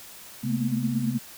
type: tone cluster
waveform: sine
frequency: 132.9 / 217.8 / 227.1 / 243.7 Hz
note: C3 / A3 / A#3 / B3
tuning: +27 / -17 / -45 / -23 cents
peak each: -29 dBFS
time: 0.43-1.19 s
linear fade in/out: 20 ms
effects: white hiss -45 dBFS RMS until 1.37 s